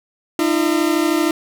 40% pulse tone pair together, 305.1 / 338 Hz, D#4 / E4, -34 / +43 cents, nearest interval major second, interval 177 cents, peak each -17 dBFS, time 0.39-1.31 s, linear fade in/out 2 ms, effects none

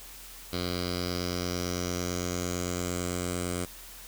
10% pulse tone with low-pass filter sweep, 88.9 Hz, F2, 31 cents sharp, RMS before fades -32 dBFS, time 0.52-3.66 s, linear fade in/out 20 ms, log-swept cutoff 4400 to 8800 Hz, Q 5.8, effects added 42 Hz sine -51 dBFS peak until 4.07 s + white hiss -47 dBFS RMS until 4.07 s

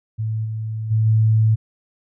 sine tone with level steps, 110 Hz, A2, in tune, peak -20 / -23 / -14 / -12 dBFS, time 0.18-1.56 s, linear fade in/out 20 ms, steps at 0.44 / 0.9 / 1.05 s, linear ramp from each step 20 ms, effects none

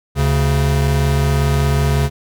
square tone pair together, 73.63 / 139 Hz, D2 / C#3, +5 / +5 cents, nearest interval major seventh, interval 1100 cents, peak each -17 / -16 dBFS, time 0.15-2.1 s, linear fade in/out 50 ms, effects none

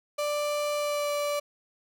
35% pulse tone with pitch glide, 589 to 582.6 Hz, D5 to D5, +5 to -14 cents, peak -25 dBFS, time 0.18-1.4 s, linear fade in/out 10 ms, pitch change -19 cents, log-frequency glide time 0.76-1.11 s, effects none

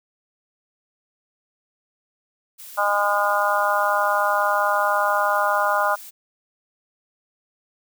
blue noise, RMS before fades -40 dBFS, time 2.58-6.11 s, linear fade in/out 20 ms
harmonic tone, 204.3 Hz, G#3, 28 cents flat, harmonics 3 / 4 / 5 / 6 / 7, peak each -24 / -24 / -24 / -24 / -24 dBFS, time 2.77-5.96 s, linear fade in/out 20 ms
effects none

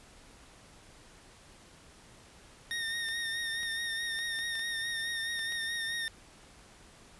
25% pulse tone with vibrato, 1839 Hz, A#6, 24 cents flat, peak -29 dBFS, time 2.71-6.08 s, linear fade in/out 0 ms, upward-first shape sine, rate 4.7 Hz, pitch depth 33 cents each way
clicks, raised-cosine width 0.2 ms, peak -29 dBFS, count 8, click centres 3.087 / 3.632 / 4.189 / 4.389 / 4.554 / 4.594 / 5.392 / 5.523 s
effects pink hiss -56 dBFS RMS until 7.19 s + resampled to 24000 Hz

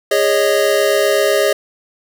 square chord, Ab suspended fourth, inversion none, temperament equal with one note detuned, 409.4 / 554.4 / 622.3 Hz, Ab4 / Db5 / Eb5, -25 / 0 / 0 cents, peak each -17 dBFS, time 0.11-1.53 s, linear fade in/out 5 ms, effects none

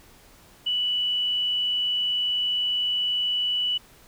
sine tone, 2960 Hz, F#7, in tune, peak -22 dBFS, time 0.66-3.78 s, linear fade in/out 10 ms, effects pink hiss -53 dBFS RMS until 4.07 s

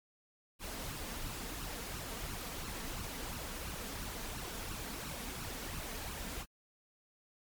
pink noise with flanger, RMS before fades -42 dBFS, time 0.59-6.46 s, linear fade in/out 50 ms, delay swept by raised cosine 0.7 to 4.5 ms, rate 2.9 Hz, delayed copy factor +0.6, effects MP3 96 kbps

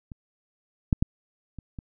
clicks, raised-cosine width 5 ms, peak -27 / -7 / -9 / -26 / -24 dBFS, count 5, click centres 0.118 / 0.928 / 1.025 / 1.587 / 1.788 s, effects none

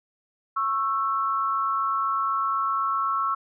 sine tone pair together, 1100 / 1327.9 Hz, C#6 / E6, -14 / +12 cents, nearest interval minor third, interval 326 cents, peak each -25 / -25 dBFS, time 0.56-3.35 s, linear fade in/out 10 ms, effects none

